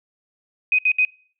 sine tone bursts, 2506 Hz, D#7, 12 cents sharp, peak -14 dBFS, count 3, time 0.72-1.05 s, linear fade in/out 2 ms, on 66 ms, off 66 ms, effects noise-tail reverb RT60 0.5 s tail -24 dB re dry

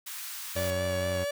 white high-pass noise, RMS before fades -39 dBFS, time 0.06-0.71 s, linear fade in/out 10 ms, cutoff 1000 Hz, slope 24 dB/octave
sawtooth tone, 90.6 Hz, F#2, 36 cents flat, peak -28 dBFS, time 0.55-1.25 s, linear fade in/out 20 ms
45% pulse tone with vibrato, 571 Hz, D5, 49 cents flat, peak -29 dBFS, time 0.56-1.31 s, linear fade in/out 5 ms, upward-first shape sine, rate 4.3 Hz, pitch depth 23 cents each way
effects none

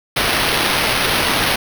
white noise with sample-and-hold, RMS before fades -17 dBFS, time 0.16-1.56 s, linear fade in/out 5 ms, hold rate 7350 Hz, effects none

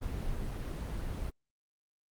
brown noise, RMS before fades -36 dBFS, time 0.01-1.31 s, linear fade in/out 20 ms, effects Opus 24 kbps

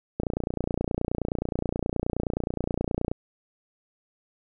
click train, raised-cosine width 2 ms, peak -13 dBFS, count 87, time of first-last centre 0.2-3.115 s, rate 29.5 Hz, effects none

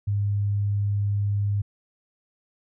sine tone, 101.7 Hz, G#2, 36 cents flat, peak -21 dBFS, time 0.07-1.62 s, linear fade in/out 10 ms, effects none

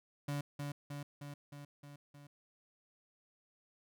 35% pulse tone with echo, 144 Hz, D3, 34 cents flat, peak -34 dBFS, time 0.28-0.41 s, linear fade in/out 5 ms, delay 310 ms, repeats 6, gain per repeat -3 dB, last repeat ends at 2.27 s, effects none

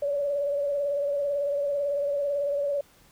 sine tone with vibrato, 570 Hz, C#5, 48 cents sharp, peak -24 dBFS, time 0.02-2.81 s, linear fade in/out 5 ms, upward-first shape sine, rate 18 Hz, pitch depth 38 cents each way, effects pink hiss -58 dBFS RMS until 3.11 s

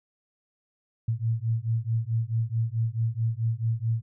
sine beating tone pair, 111.6 / 116.2 Hz, A2 / A#2, +25 / -5 cents, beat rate 4.6 Hz, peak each -27 / -27 dBFS, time 1.08-4.02 s, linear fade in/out 5 ms, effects none

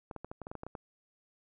clicks, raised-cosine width 1 ms, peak -27 dBFS, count 11, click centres 0.112 / 0.163 / 0.246 / 0.315 / 0.417 / 0.469 / 0.515 / 0.553 / 0.634 / 0.666 / 0.752 s, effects none

